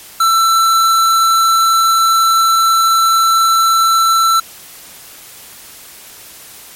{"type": "tone", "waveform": "square", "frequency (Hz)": 1336, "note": "E6", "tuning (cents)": 23, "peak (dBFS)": -9, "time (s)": [0.2, 4.4], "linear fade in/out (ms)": 5, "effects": ["white hiss -36 dBFS RMS until 6.75 s", "MP3 64 kbps"]}